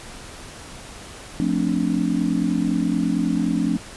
sine chord, D minor seventh, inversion first, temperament just, 176.2 / 220.2 / 264.3 / 293.7 Hz, F3 / A3 / C4 / D4, +16 / +2 / +18 / 0 cents, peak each -24 dBFS, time 1.4-3.77 s, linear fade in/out 0 ms, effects pink hiss -39 dBFS RMS until 3.96 s + resampled to 24000 Hz

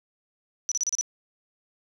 sine tone bursts, 5920 Hz, F#8, in tune, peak -23 dBFS, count 6, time 0.69-1.011 s, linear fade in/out 0 ms, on 26 ms, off 33 ms, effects none

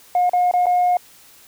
sine tone with dropouts, 717 Hz, F5, 45 cents sharp, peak -12 dBFS, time 0.15-0.97 s, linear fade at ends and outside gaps 2 ms, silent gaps 0.295-0.333 / 0.513-0.537 / 0.658-0.666 s, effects tanh soft clip ceiling -11 dBFS + white hiss -48 dBFS RMS until 1.47 s

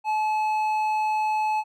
sine tone with hard clipping, 860 Hz, A5, 40 cents flat, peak -23 dBFS, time 0.04-1.64 s, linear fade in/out 50 ms, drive 6 dB, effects none

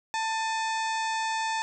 harmonic tone with a mistuned harmonic, 889 Hz, A5, 18 cents sharp, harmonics 1 / 2 / 3 / 4 / 5 / 6 / 7 / 8 / 9, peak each -28 / -34 / -38 / -40 / -42 / -44 / -45 / -46 / -47 dBFS, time 0.14-1.62 s, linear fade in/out 0 ms, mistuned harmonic 3, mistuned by -100 cents, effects none

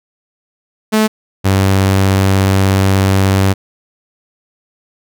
sawtooth tone pair in turn, 216.8 / 96.57 Hz, A3 / G2, -25 / -25 cents, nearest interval octave + major second, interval 1400 cents, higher first, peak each -5 dBFS, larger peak neither, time 0.92-1.08 / 1.44-3.54 s, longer second, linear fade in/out 20 ms, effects none

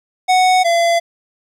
square tone pair in turn, 740 / 680.1 Hz, F#5 / F5, 0 / -46 cents, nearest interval minor second, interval 146 cents, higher first, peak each -10 / -12 dBFS, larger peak first, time 0.28-0.64 / 0.64-1 s, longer neither, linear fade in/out 20 ms, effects low-pass 8000 Hz 12 dB/octave + 8-bit

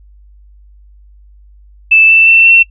sine tone with pitch steps, 2637 / 2660 / 2683 / 2706 Hz, E7 / E7 / E7 / E7, 0 / +15 / +30 / +45 cents, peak -3 dBFS, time 1.91-2.63 s, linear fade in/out 10 ms, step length 180 ms, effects noise-tail reverb RT60 0.1 s tail -19 dB re dry + added 50 Hz sine -38 dBFS peak until 2.7 s

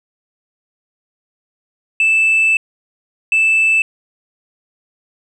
sine tone bursts at uneven times, 2637 Hz, E7, in tune, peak -8 dBFS, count 2, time 2-2.57 / 3.32-3.82 s, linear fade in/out 2 ms, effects tanh soft clip ceiling -8 dBFS

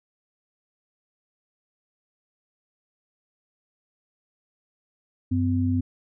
sine tone pair together, 95.4 / 254.7 Hz, G2 / C4, -47 / -46 cents, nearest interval octave + perfect fourth, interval 1701 cents, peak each -23 dBFS, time 5.31-5.81 s, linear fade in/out 10 ms, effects none

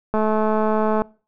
click train, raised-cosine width 1 ms, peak -8 dBFS, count 191, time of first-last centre 0.14-1.02 s, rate 216 Hz, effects noise-tail reverb RT60 0.4 s tail -24 dB re dry

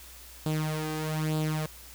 sawtooth tone with flanger, 155.3 Hz, D#3, 3 cents flat, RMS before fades -30 dBFS, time 0.46-1.66 s, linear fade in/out 0 ms, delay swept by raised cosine 0.24 to 2.54 ms, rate 1.1 Hz, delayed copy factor +0.65, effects added 60 Hz sine -51 dBFS peak until 1.94 s + white hiss -49 dBFS RMS until 1.94 s

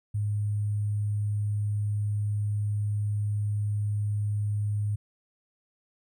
sine tone with sample-and-hold, 103.83 Hz, G#2, in tune, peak -25 dBFS, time 0.14-4.96 s, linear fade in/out 10 ms, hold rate 8820 Hz, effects none

